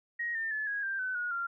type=tone with pitch steps; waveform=sine; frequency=1884 / 1803.1 / 1725.6 / 1651.5 / 1580.6 / 1512.7 / 1447.7 / 1385.6 Hz; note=A#6 / A6 / A6 / G#6 / G6 / F#6 / F#6 / F6; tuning=+18 / +42 / -34 / -10 / +14 / +38 / -38 / -14 cents; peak=-31 dBFS; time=0.19-1.47 s; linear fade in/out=10 ms; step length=160 ms; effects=none

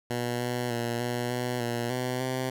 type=tone with pitch steps; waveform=10% pulse; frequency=121.1 / 122.7 / 118.4 / 121.6 / 123.6 / 118.9 / 126.1 / 129.1 Hz; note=B2 / B2 / A#2 / B2 / B2 / A#2 / B2 / C3; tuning=-34 / -11 / +27 / -26 / +2 / +35 / +36 / -23 cents; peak=-20 dBFS; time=0.1-2.5 s; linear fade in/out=5 ms; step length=300 ms; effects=none

